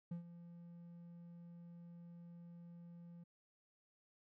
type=tone with ADSR envelope; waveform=triangle; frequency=171.6 Hz; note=F3; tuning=30 cents flat; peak=-38 dBFS; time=0.11-3.24 s; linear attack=6 ms; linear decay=110 ms; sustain=-13 dB; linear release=9 ms; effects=none